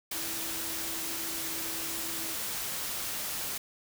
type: tone in noise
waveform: sine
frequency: 327.8 Hz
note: E4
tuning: 10 cents flat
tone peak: -45 dBFS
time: 0.14-2.34 s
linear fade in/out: 5 ms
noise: white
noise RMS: -35 dBFS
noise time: 0.11-3.58 s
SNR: -13 dB
effects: none

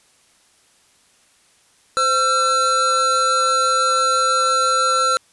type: tone pair together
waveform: square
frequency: 518.2 / 1351 Hz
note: C5 / E6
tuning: -17 / +42 cents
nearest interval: octave + perfect fourth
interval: 1659 cents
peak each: -24 / -16 dBFS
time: 1.97-5.17 s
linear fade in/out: 0 ms
effects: white hiss -56 dBFS RMS until 5.32 s + resampled to 24000 Hz

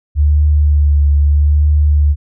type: tone with vibrato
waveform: sine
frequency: 73.4 Hz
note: D2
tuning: in tune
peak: -7 dBFS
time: 0.15-2.16 s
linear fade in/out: 50 ms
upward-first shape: triangle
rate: 0.79 Hz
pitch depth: 33 cents each way
effects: none

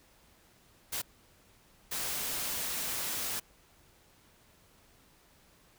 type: noise bursts at uneven times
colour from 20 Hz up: white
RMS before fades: -35 dBFS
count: 2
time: 0.92-1.02 / 1.91-3.4 s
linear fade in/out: 10 ms
effects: pink hiss -63 dBFS RMS until 5.78 s

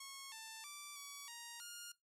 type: tone with pitch steps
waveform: 5% pulse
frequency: 1093 / 889 / 1167 / 1135 / 939 / 1417 Hz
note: C#6 / A5 / D6 / C#6 / A#5 / F6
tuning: -25 / +18 / -11 / +41 / +12 / +25 cents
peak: -37 dBFS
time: 0-1.92 s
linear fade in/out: 5 ms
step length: 320 ms
effects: noise-tail reverb RT60 0.2 s tail -21 dB re dry + low-pass 11000 Hz 12 dB/octave

